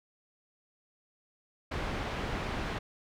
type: low-pass noise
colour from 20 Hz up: pink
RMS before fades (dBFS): -35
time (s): 1.71-2.79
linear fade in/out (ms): 10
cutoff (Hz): 2800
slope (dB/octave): 12
effects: none